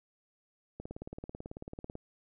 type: click train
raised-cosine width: 2 ms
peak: -28 dBFS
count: 22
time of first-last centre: 0.8-1.954 s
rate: 18.2 Hz
effects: none